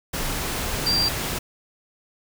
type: tone in noise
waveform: sine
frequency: 4722 Hz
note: D8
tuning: 9 cents sharp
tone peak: -19 dBFS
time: 0.86-1.09 s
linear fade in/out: 10 ms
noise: pink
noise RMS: -27 dBFS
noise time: 0.13-1.39 s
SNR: +5 dB
effects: none